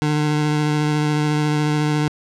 25% pulse tone with vibrato, 150.4 Hz, D3, 42 cents sharp, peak -13 dBFS, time 0.02-2.08 s, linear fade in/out 0 ms, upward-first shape sine, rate 14 Hz, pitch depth 13 cents each way, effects low-pass 7000 Hz 12 dB/octave

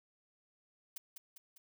blue noise with echo, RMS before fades -43 dBFS, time 0.96-0.98 s, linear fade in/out 5 ms, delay 200 ms, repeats 3, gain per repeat -5 dB, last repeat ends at 1.58 s, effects none

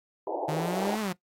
white band-pass noise, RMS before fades -32 dBFS, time 0.27-0.96 s, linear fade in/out 2 ms, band 300 to 910 Hz, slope 96 dB/octave
sawtooth exponential two-way sweep, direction up then down, 150 to 221.3 to 174 Hz, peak -25 dBFS, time 0.48-1.13 s, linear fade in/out 10 ms, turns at 1 s
effects noise-tail reverb RT60 0.1 s tail -18 dB re dry + AAC 48 kbps

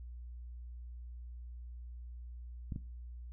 clicks, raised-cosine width 5 ms, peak -27 dBFS, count 2, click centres 2.722 / 2.761 s, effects noise-tail reverb RT60 0.4 s tail -17 dB re dry + added 60 Hz sine -44 dBFS peak until 3.32 s

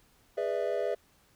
triangle chord, E dominant seventh, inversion first, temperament just, 412 / 494.4 / 593.3 / 659.3 Hz, G#4 / B4 / D5 / E5, -14 / +2 / +18 / 0 cents, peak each -32 dBFS, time 0.37-0.95 s, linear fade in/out 10 ms, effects pink hiss -65 dBFS RMS until 1.35 s

